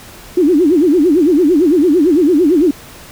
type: tone with vibrato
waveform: sine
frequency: 324 Hz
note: E4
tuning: 30 cents flat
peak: -7 dBFS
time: 0.37-2.71 s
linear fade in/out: 5 ms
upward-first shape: sine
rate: 8.9 Hz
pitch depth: 250 cents each way
effects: pink hiss -36 dBFS RMS until 3.11 s